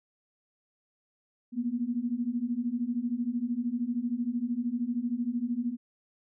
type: beating tone pair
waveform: sine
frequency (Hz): 232.2 / 245.2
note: A#3 / B3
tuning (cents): -7 / -12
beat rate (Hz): 13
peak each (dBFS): -32 / -30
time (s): 1.52-5.77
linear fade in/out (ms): 50
effects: none